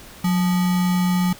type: tone with sample-and-hold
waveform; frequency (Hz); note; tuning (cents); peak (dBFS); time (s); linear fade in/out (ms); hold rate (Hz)
sine; 180.9; F#3; -39; -16; 0.24-1.33; 5; 1050
effects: pink hiss -42 dBFS RMS until 1.39 s